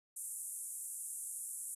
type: band-pass noise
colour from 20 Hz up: white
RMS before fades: -44 dBFS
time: 0.16-1.75 s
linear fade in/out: 10 ms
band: 8000 to 11000 Hz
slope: 48 dB/octave
effects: resampled to 32000 Hz